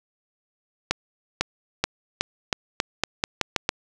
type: accelerating click train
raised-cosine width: 0.2 ms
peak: -3 dBFS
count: 11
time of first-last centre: 0.91-3.691 s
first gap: 500 ms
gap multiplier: 0.86
effects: none